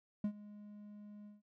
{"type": "tone with ADSR envelope", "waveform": "triangle", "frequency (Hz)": 207.7, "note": "G#3", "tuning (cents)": 0, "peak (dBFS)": -29, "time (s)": [0.24, 1.42], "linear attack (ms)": 4, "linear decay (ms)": 76, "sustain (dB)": -19, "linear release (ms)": 160, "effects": []}